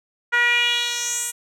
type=tone with band-pass filter sweep; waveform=10% pulse; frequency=479.5 Hz; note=A#4; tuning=49 cents sharp; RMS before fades=-21 dBFS; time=0.32-1.32 s; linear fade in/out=20 ms; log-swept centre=1600 to 9500 Hz; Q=3.1; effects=none